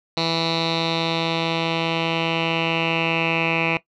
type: tone with low-pass filter sweep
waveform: 10% pulse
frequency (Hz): 164.81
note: E3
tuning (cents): 0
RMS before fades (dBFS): -22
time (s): 0.17-3.77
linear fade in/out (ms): 2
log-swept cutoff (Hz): 4100 to 2500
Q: 6
effects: noise-tail reverb RT60 0.1 s tail -17 dB re dry